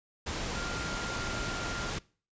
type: tone in noise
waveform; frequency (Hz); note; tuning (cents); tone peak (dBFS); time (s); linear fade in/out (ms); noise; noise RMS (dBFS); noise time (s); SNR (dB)
sine; 1396.9; F6; 0; -39; 0.55-1.9; 10; pink; -35; 0.26-1.99; -7
effects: noise-tail reverb RT60 0.4 s tail -22 dB re dry + resampled to 16000 Hz